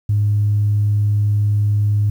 sine tone, 103.83 Hz, G#2, in tune, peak -12 dBFS, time 0.09-2.1 s, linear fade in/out 5 ms, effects tanh soft clip ceiling -8 dBFS + 8-bit

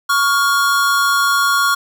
square tone pair together, 1118.3 / 1409 Hz, C#6 / F6, +15 / +15 cents, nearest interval major third, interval 400 cents, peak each -16 dBFS, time 0.09-1.75 s, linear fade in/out 10 ms, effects none

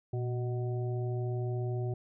harmonic tone with a mistuned harmonic, 124 Hz, B2, 7 cents sharp, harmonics 1 / 3 / 5 / 6, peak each -31 / -38 / -46 / -47 dBFS, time 0.13-1.94 s, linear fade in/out 5 ms, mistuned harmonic 1, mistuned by -65 cents, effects none

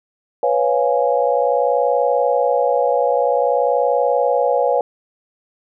sine chord, C# dominant seventh, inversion third, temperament equal, 493.9 / 554.4 / 698.5 / 830.6 Hz, B4 / C#5 / E#5 / G#5, 0 / 0 / 0 / 0 cents, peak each -18 / -18 / -21 / -21 dBFS, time 0.43-4.81 s, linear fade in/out 2 ms, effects none

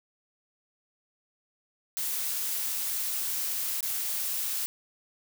blue noise with dropouts, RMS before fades -31 dBFS, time 1.97-4.66 s, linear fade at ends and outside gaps 0 ms, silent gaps 3.807-3.828 s, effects none

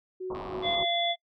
sine tone with tremolo, 371 Hz, F#4, 5 cents sharp, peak -31 dBFS, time 0.2-0.85 s, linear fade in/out 10 ms, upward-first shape sine, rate 3.2 Hz, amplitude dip 75%
white low-pass noise, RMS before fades -39 dBFS, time 0.3-0.83 s, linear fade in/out 2 ms, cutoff 1200 Hz, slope 96 dB/octave
click train, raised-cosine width 0.3 ms, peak -31 dBFS, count 40, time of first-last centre 0.35-0.747 s, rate 98.3 Hz
harmonic tone, 688 Hz, F5, 26 cents flat, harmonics 1 / 3 / 5, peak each -28 / -34 / -28 dBFS, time 0.62-1.16 s, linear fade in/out 50 ms
effects noise-tail reverb RT60 0.1 s tail -24 dB re dry

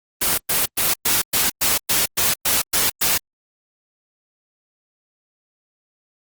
white noise bursts, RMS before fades -18 dBFS, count 11, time 0.21-3.18 s, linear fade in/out 10 ms, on 170 ms, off 110 ms, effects Opus 24 kbps

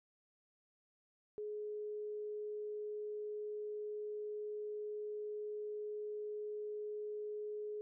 sine tone, 421 Hz, G#4, 24 cents sharp, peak -40 dBFS, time 1.38-7.81 s, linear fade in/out 0 ms, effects none

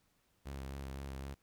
sawtooth tone with vibrato, 67.9 Hz, C#2, 35 cents flat, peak -38 dBFS, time 0.45-1.35 s, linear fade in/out 20 ms, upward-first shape triangle, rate 3.9 Hz, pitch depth 42 cents each way, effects pink hiss -75 dBFS RMS until 1.42 s

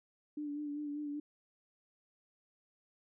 sine tone with vibrato, 293.7 Hz, D4, in tune, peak -37 dBFS, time 0.37-1.2 s, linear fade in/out 5 ms, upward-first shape sine, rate 5.1 Hz, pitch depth 32 cents each way, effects none

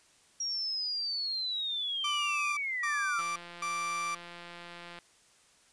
sine linear sweep, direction down, 5660 to 1318.5 Hz, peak -31 dBFS, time 0.4-3.21 s, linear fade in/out 5 ms
30% pulse tone bursts, 1175 Hz, D6, 1 cent sharp, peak -29 dBFS, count 3, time 2.04-4.15 s, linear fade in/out 5 ms, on 530 ms, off 260 ms
click train, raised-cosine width 0.3 ms, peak -30 dBFS, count 312, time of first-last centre 3.19-4.988 s, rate 173 Hz
effects white hiss -63 dBFS RMS until 5.72 s + resampled to 22050 Hz

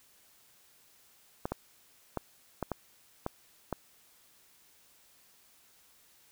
clicks, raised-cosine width 1 ms, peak -18 dBFS, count 7, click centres 1.455 / 1.52 / 2.173 / 2.627 / 2.717 / 3.264 / 3.727 s, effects white hiss -63 dBFS RMS until 6.31 s

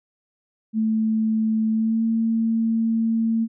sine tone with pitch glide, 220 to 225.9 Hz, A3 to A3, 0 to +46 cents, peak -18 dBFS, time 0.73-3.48 s, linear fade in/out 50 ms, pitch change +46 cents, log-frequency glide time 1.71-2.04 s, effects none

